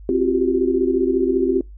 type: tone cluster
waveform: sine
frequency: 263.4 / 343.9 / 374.4 / 389.3 Hz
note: C4 / F4 / F#4 / G4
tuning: +12 / -27 / +20 / -12 cents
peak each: -21 dBFS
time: 0.09-1.61 s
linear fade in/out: 2 ms
effects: noise-tail reverb RT60 0.2 s tail -26 dB re dry + added 50 Hz sine -36 dBFS peak until 1.77 s